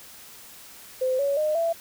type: tone with pitch steps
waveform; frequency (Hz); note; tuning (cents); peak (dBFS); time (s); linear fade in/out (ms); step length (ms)
sine; 515 / 561.6 / 612.4 / 667.9; C5 / C#5 / D#5 / E5; -28 / +22 / -28 / +23; -21; 1.01-1.73; 10; 180
effects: white hiss -46 dBFS RMS until 1.8 s